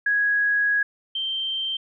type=tone pair in turn; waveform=sine; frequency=1661.2 / 3136 Hz; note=G#6 / G7; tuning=0 / 0 cents; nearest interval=major seventh; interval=1100 cents; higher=second; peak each=-18 / -24 dBFS; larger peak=first; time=0.06-0.83 / 1.15-1.77 s; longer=first; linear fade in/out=5 ms; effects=none